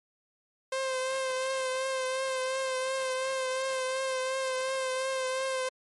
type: tone with vibrato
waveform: sawtooth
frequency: 523.3 Hz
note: C5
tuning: in tune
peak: -25 dBFS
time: 0.72-5.69 s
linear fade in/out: 5 ms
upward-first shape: triangle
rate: 2.8 Hz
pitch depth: 32 cents each way
effects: MP3 48 kbps